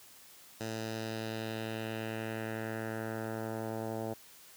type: tone with low-pass filter sweep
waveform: 10% pulse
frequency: 111.2 Hz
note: A2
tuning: 19 cents sharp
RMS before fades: -38 dBFS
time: 0.6-4.14 s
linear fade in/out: 10 ms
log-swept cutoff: 6600 to 790 Hz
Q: 1.7
effects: white hiss -56 dBFS RMS until 4.56 s + high-pass 60 Hz 12 dB/octave